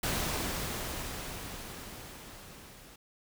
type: noise with level ramp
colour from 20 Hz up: pink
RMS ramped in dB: -31 to -53 dBFS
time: 0.03-2.96 s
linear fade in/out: 5 ms
effects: none